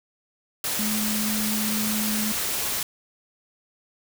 sine tone in noise, 214 Hz, A3, 48 cents flat, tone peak -26 dBFS, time 0.79-2.32 s, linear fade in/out 2 ms, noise white, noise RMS -27 dBFS, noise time 0.64-2.83 s, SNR -2 dB, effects none

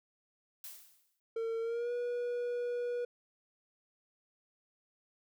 blue noise with exponential decay, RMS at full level -44 dBFS, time 0.64-1.2 s, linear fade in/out 1 ms, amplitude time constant 120 ms
triangle tone with pitch glide, 454.6 to 484.4 Hz, A#4 to B4, -43 to -34 cents, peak -31 dBFS, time 1.36-3.05 s, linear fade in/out 5 ms, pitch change +109 cents, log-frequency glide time 1.61-1.92 s
effects none

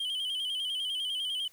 triangle tone with vibrato, 3100 Hz, G7, 20 cents flat, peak -29 dBFS, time 0-1.48 s, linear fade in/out 5 ms, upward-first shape square, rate 10 Hz, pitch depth 58 cents each way, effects white hiss -61 dBFS RMS until 1.52 s

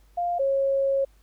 sine tone pair in turn, 700 / 546 Hz, F5 / C#5, +4 / -26 cents, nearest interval major third, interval 430 cents, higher first, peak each -23 / -20 dBFS, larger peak second, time 0.17-0.39 / 0.39-1.05 s, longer second, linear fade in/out 10 ms, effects added 50 Hz sine -54 dBFS peak until 1.22 s + pink hiss -65 dBFS RMS until 1.22 s

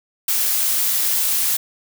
blue noise, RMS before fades -19 dBFS, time 0.28-1.57 s, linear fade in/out 5 ms, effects none

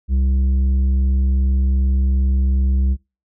sine tone with tanh clipping, 65.9 Hz, C2, 13 cents sharp, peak -15 dBFS, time 0.08-2.97 s, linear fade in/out 50 ms, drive 7 dB, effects noise-tail reverb RT60 0.3 s tail -25 dB re dry

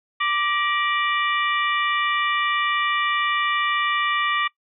harmonic tone with a mistuned harmonic, 587.3 Hz, D5, in tune, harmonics 2 / 3 / 4 / 5 / 6, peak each -22 / -26 / -28 / -30 / -32 dBFS, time 0.2-4.48 s, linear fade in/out 10 ms, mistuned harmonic 3, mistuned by +130 cents, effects noise-tail reverb RT60 0.1 s tail -22 dB re dry

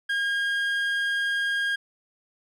triangle tone pair together, 1622 / 3244 Hz, G#6 / G#7, -41 / -41 cents, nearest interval octave, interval 1200 cents, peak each -21 / -30 dBFS, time 0.09-1.76 s, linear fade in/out 10 ms, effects tanh soft clip ceiling -18 dBFS

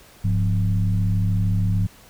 sine tone with frequency modulation, 101.4 Hz, G#2, 41 cents flat, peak -17 dBFS, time 0.24-1.87 s, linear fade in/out 10 ms, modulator 73.3 Hz, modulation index 0.85, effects pink hiss -49 dBFS RMS until 2.09 s

